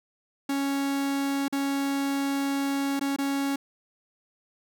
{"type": "tone with dropouts", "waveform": "45% pulse", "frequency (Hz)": 277.2, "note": "C#4", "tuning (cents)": 0, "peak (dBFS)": -25, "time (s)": [0.49, 3.56], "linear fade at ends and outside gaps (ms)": 5, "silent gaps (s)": [[1.482, 1.525], [2.995, 3.01], [3.163, 3.185]], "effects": []}